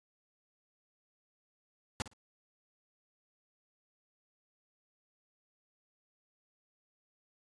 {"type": "noise with echo", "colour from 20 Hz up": "pink", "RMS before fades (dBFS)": -34, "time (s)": [2, 2.02], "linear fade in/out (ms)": 0, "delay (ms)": 57, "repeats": 2, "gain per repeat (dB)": -15, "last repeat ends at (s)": 2.134, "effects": ["resampled to 22050 Hz"]}